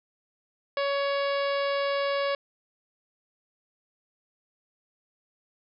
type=harmonic tone; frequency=560 Hz; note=C#5; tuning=18 cents sharp; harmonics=1 / 2 / 3 / 4 / 5 / 6 / 7 / 8 / 9; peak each=-26 / -32 / -36 / -38 / -40 / -42 / -43 / -44 / -45 dBFS; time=0.77-2.35 s; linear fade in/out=2 ms; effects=none